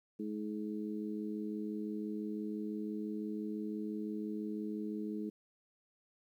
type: harmonic tone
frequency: 105.9 Hz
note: G#2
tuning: 34 cents sharp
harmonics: 2 / 3 / 4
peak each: -39 / -41 / -45 dBFS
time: 0.19-5.3 s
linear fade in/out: 10 ms
effects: 12-bit